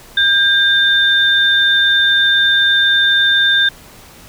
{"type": "tone pair together", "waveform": "sine", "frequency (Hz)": [1600, 3594], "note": ["G6", "A7"], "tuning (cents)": [35, 36], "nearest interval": "octave + major second", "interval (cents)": 1401, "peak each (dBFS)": -12, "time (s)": [0.17, 3.69], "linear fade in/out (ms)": 5, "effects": ["pink hiss -40 dBFS RMS until 4.28 s"]}